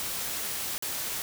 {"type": "noise with dropouts", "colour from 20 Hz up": "white", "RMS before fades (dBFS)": -33, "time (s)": [0, 1.22], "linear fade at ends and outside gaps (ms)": 0, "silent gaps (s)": [0.78, 0.824], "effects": []}